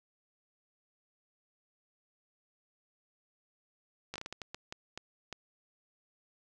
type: slowing click train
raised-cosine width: 0.2 ms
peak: -23 dBFS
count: 11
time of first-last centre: 4.14-5.327 s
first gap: 17 ms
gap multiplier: 1.4
effects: none